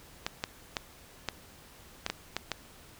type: clicks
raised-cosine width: 0.2 ms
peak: -13 dBFS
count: 8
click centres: 0.265 / 0.439 / 0.768 / 1.287 / 2.064 / 2.1 / 2.366 / 2.517 s
effects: pink hiss -54 dBFS RMS until 2.99 s